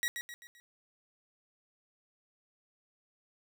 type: tone with echo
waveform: sawtooth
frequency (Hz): 1911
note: A#6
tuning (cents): +43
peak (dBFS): -26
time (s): 0.03-0.08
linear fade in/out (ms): 0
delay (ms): 130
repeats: 4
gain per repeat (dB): -7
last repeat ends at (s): 0.6
effects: none